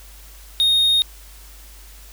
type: tone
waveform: triangle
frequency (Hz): 3711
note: A#7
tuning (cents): -9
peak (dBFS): -12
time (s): 0.6-1.02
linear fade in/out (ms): 0
effects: added 50 Hz sine -41 dBFS peak until 2.12 s + white hiss -46 dBFS RMS until 2.12 s